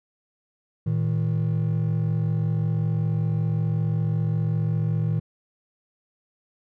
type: tone pair together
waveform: triangle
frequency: 113.2 / 158.52 Hz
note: A2 / D#3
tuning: +50 / +33 cents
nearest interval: tritone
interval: 583 cents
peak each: -21 dBFS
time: 0.86-5.2 s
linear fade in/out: 10 ms
effects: tanh soft clip ceiling -14 dBFS